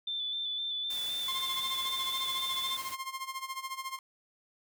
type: tone with vibrato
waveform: sine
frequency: 3520 Hz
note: A7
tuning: in tune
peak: -32 dBFS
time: 0.07-2.77 s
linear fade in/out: 5 ms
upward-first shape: square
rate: 3.9 Hz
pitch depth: 20 cents each way
type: noise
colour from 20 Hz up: white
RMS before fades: -44 dBFS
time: 0.9-2.95 s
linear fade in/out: 5 ms
type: tone with tremolo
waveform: sawtooth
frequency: 1060 Hz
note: C6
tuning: 22 cents sharp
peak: -30 dBFS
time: 1.28-3.99 s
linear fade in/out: 2 ms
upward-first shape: sine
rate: 14 Hz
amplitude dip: 80%
effects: none